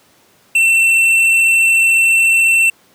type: tone with hard clipping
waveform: sine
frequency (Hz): 2693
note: E7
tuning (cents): +36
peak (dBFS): -10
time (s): 0.55-2.7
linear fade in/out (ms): 5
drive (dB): 7
effects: pink hiss -51 dBFS RMS until 2.94 s + high-pass 150 Hz 12 dB/octave